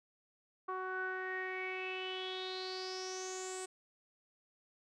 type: tone with low-pass filter sweep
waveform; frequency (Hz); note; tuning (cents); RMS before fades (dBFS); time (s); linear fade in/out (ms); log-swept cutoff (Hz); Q
sawtooth; 373.2; F#4; +15; -41; 0.68-3.66; 10; 1200 to 8300; 8.2
effects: none